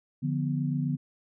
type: chord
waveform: sine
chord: B diminished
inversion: first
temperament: equal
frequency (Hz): 146.83 / 174.61 / 246.9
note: D3 / F3 / B3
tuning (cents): 0 / 0 / 0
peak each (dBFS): -28 / -33 / -31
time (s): 0.22-0.97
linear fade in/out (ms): 20
effects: none